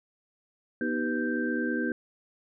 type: tone cluster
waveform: sine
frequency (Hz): 243.5 / 313 / 388 / 495.3 / 1567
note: B3 / D#4 / G4 / B4 / G6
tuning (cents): -24 / +10 / -18 / +5 / -1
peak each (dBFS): -30 / -32 / -35 / -37 / -33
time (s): 0.81-1.92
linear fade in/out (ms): 2
effects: none